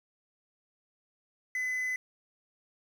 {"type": "tone with quantisation", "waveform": "triangle", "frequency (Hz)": 2017, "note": "B6", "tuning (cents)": 36, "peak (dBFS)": -28, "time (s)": [1.55, 1.96], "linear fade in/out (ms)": 2, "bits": 9, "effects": []}